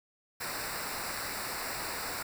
pink noise with comb filter, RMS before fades -37 dBFS, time 0.4-2.23 s, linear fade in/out 10 ms, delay 0.31 ms, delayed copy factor -0.8, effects none

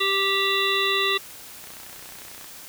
harmonic tone, 392 Hz, G4, in tune, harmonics 1 / 3 / 5 / 7 / 9 / 10, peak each -27 / -27 / -27 / -27 / -27 / -27 dBFS, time 0-1.18 s, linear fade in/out 10 ms
click train, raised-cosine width 0.3 ms, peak -27 dBFS, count 26, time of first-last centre 1.64-2.444 s, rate 31.1 Hz
effects white hiss -42 dBFS RMS until 2.68 s

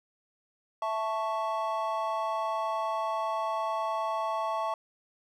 triangle chord, A major, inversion second, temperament equal, 659.3 / 880 / 1108.7 Hz, E5 / A5 / C#6, 0 / 0 / 0 cents, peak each -31 dBFS, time 0.82-4.74 s, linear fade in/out 2 ms, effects none

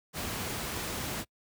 pink noise, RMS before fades -35 dBFS, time 0.13-1.25 s, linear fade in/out 50 ms, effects noise-tail reverb RT60 0.1 s tail -26 dB re dry + high-pass 60 Hz 12 dB/octave

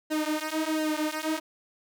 sawtooth tone with flanger, 310.7 Hz, D#4, 2 cents flat, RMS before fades -29 dBFS, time 0.1-1.4 s, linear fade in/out 20 ms, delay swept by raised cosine 0.85 to 6.75 ms, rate 1.4 Hz, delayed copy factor -1, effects none

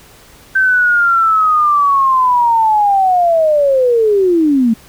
sine linear sweep, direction down, 1555 to 216.6 Hz, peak -8 dBFS, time 0.55-4.74 s, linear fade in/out 10 ms, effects pink hiss -42 dBFS RMS until 4.88 s

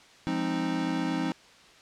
square chord, F minor seventh, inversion none, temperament equal with one note detuned, 174.61 / 207.7 / 262.7 / 311.1 Hz, F3 / Ab3 / C4 / Eb4, 0 / 0 / +7 / 0 cents, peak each -34 / -38 / -32 / -32 dBFS, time 0.27-1.32 s, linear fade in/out 0 ms, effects white hiss -54 dBFS RMS until 1.81 s + low-pass 5000 Hz 12 dB/octave

